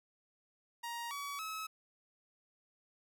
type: tone with pitch steps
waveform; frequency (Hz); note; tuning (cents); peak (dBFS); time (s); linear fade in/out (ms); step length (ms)
sawtooth; 940 / 1136 / 1290; A#5 / C#6 / E6; +14 / +42 / -38; -36; 0.83-1.67; 10; 280
effects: none